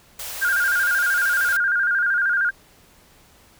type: band-stop noise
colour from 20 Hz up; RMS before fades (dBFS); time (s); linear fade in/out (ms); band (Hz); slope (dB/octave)
white; -32; 0.19-1.57; 5; 110 to 440; 48
type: tone with vibrato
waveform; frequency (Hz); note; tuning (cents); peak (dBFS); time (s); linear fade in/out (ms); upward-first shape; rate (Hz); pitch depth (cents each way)
sine; 1508; F#6; +32; -17; 0.41-2.51; 20; square; 13; 87
effects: pink hiss -53 dBFS RMS until 3.59 s